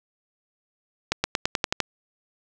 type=accelerating click train; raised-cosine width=0.2 ms; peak=-4 dBFS; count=8; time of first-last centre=1.12-1.803 s; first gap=120 ms; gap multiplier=0.93; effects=none